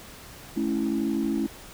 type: chord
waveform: sine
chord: A major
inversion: none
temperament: equal with one note detuned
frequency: 216.1 / 277.2 / 329.6 Hz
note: A3 / C#4 / E4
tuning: -31 / 0 / 0 cents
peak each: -27 dBFS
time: 0.56-1.47 s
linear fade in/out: 10 ms
effects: tanh soft clip ceiling -17 dBFS + pink hiss -45 dBFS RMS until 1.73 s